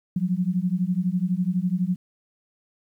sine beating tone pair, 175.4 / 187.4 Hz, F3 / F#3, +8 / +22 cents, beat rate 12 Hz, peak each -24 / -24 dBFS, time 0.16-1.96 s, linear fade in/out 5 ms, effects 10-bit

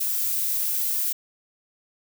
violet noise, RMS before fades -25 dBFS, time 0-1.13 s, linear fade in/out 10 ms, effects none

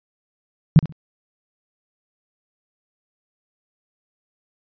sine tone with echo, 155.9 Hz, D#3, 4 cents sharp, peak -5 dBFS, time 0.76-0.79 s, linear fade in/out 0 ms, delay 67 ms, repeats 2, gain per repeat -15 dB, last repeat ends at 0.924 s, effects resampled to 11025 Hz

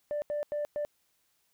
sine tone bursts at uneven times, 590 Hz, D5, 8 cents sharp, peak -28 dBFS, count 4, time 0.11-0.22 / 0.3-0.43 / 0.52-0.65 / 0.76-0.85 s, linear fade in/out 0 ms, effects tanh soft clip ceiling -27 dBFS + white hiss -73 dBFS RMS until 1.53 s

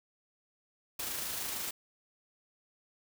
white noise with amplitude modulation, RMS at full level -36 dBFS, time 0.99-1.71 s, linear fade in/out 5 ms, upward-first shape sine, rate 26.4 Hz, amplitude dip 30%, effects none

